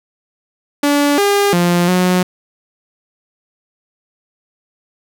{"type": "tone with pitch steps", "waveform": "sawtooth", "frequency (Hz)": [288.1, 403.8, 174.8, 181.8], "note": ["D4", "G#4", "F3", "F#3"], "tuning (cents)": [-33, -49, 2, -30], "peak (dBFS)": -7, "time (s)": [0.83, 2.23], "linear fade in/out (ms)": 5, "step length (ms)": 350, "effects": []}